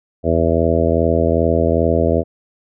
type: harmonic tone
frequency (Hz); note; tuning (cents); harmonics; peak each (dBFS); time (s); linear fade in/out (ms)
82.5; E2; +2; 1 / 2 / 3 / 4 / 5 / 6 / 7 / 8; -19 / -23 / -21 / -22 / -21 / -20 / -21 / -21; 0.23-2.24; 50
effects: none